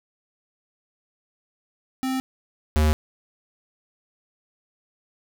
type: tone pair in turn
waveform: square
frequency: 261.6 / 76.64 Hz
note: C4 / D#2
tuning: 0 / -26 cents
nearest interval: octave + major sixth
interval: 2126 cents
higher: first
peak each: -24 / -17 dBFS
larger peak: second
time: 2.03-2.2 / 2.76-2.93 s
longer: neither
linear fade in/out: 0 ms
effects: none